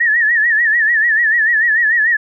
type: tone with vibrato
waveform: sine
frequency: 1812 Hz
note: A#6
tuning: 50 cents flat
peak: -10 dBFS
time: 0-2.17 s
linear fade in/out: 10 ms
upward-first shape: sine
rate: 6.8 Hz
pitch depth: 110 cents each way
effects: none